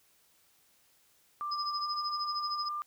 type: tone with pitch glide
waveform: sine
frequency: 1183 to 1194 Hz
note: D6 to D6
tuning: +12 to +28 cents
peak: -33 dBFS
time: 1.41-2.82 s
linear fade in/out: 0 ms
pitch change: +16 cents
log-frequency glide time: 1.82-1.87 s
type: tone with tremolo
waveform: sine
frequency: 5050 Hz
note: D#8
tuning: 25 cents sharp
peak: -32 dBFS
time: 1.51-2.69 s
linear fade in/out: 10 ms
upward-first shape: sine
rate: 13 Hz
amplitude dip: 90%
effects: white hiss -67 dBFS RMS until 2.86 s